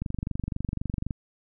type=click train; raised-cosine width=5 ms; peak=-17 dBFS; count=27; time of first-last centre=0.02-1.108 s; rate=23.9 Hz; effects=none